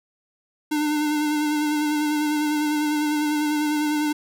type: tone with vibrato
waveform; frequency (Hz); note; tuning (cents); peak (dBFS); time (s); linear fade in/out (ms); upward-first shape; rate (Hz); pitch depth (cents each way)
square; 300.1; D4; +38; -21; 0.71-4.13; 10; sine; 10; 27
effects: none